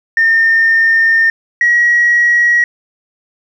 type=tone pair in turn; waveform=sine; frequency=1816 / 1908.5 Hz; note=A#6 / A#6; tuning=-46 / +40 cents; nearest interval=minor second; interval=86 cents; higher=second; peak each=-6 dBFS; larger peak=neither; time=0.17-1.3 / 1.61-2.64 s; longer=first; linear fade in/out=2 ms; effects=tanh soft clip ceiling -3 dBFS + 8-bit